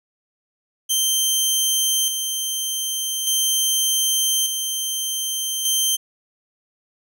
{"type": "tone with tremolo", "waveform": "15% pulse", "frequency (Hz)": 3130, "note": "G7", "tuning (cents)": -3, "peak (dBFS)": -10, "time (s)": [0.89, 5.97], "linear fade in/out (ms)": 20, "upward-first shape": "square", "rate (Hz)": 0.42, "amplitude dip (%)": 45, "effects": []}